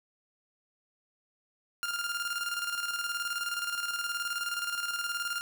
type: tone with tremolo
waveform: sawtooth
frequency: 1400 Hz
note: F6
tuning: 4 cents sharp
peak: -26 dBFS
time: 1.83-5.41 s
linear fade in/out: 0 ms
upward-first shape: square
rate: 19 Hz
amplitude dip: 50%
effects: none